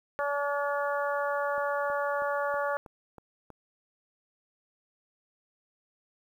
harmonic tone, 286 Hz, D4, 46 cents flat, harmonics 2 / 3 / 4 / 5 / 6, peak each -30 / -35 / -34 / -35 / -39 dBFS, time 0.19-2.77 s, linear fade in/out 0 ms
click train, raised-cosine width 1 ms, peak -32 dBFS, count 7, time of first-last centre 1.58-3.503 s, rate 3.12 Hz
effects 10-bit

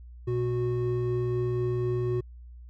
triangle tone pair together, 120.7 / 366.1 Hz, B2 / F#4, -39 / -18 cents, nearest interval octave + perfect fifth, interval 1921 cents, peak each -26 dBFS, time 0.27-2.21 s, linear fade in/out 10 ms, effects added 60 Hz sine -43 dBFS peak until 2.69 s

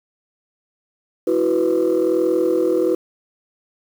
sine chord, E suspended second, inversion none, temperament just, 329.6 / 370.8 / 494.4 Hz, E4 / F#4 / B4, 0 / +4 / +2 cents, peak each -18 dBFS, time 1.27-2.95 s, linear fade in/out 5 ms, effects tanh soft clip ceiling -10 dBFS + 7-bit

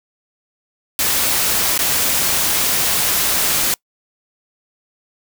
white noise with dropouts, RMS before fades -17 dBFS, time 0.99-3.74 s, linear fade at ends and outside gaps 1 ms, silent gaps 1.778-1.79 s, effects noise-tail reverb RT60 0.1 s tail -25 dB re dry

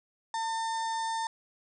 harmonic tone with a mistuned harmonic, 902 Hz, A5, 43 cents sharp, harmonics 1 / 2 / 4 / 5 / 6 / 7 / 8 / 9 / 10, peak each -30 / -41 / -44 / -49 / -46 / -50 / -53 / -49 / -54 dBFS, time 0.34-1.27 s, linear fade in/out 2 ms, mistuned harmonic 6, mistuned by -43 cents, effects none

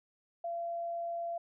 sine tone, 682 Hz, F5, 41 cents flat, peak -34 dBFS, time 0.44-1.38 s, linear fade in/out 5 ms, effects none

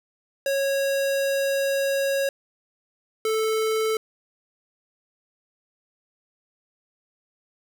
square tone pair in turn, 550 / 439.3 Hz, C#5 / A4, -14 / -3 cents, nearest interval major third, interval 389 cents, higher first, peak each -22 dBFS, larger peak neither, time 0.46-2.29 / 3.25-3.97 s, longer first, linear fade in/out 2 ms, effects none

